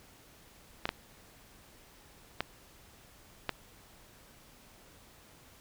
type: clicks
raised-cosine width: 0.3 ms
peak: -14 dBFS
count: 4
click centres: 0.855 / 0.891 / 2.406 / 3.493 s
effects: pink hiss -58 dBFS RMS until 5.6 s